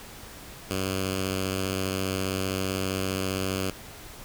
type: tone with notch filter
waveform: 5% pulse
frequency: 95.1 Hz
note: F#2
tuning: 48 cents sharp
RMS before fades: -29 dBFS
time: 0.71-3.7 s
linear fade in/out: 0 ms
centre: 860 Hz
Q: 0.92
effects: pink hiss -44 dBFS RMS until 4.24 s